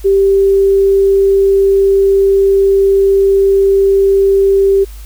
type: tone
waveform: sine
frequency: 392 Hz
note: G4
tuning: in tune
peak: -6 dBFS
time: 0.04-4.85 s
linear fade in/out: 20 ms
effects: added 51 Hz sine -27 dBFS peak until 5.05 s + white hiss -41 dBFS RMS until 5.05 s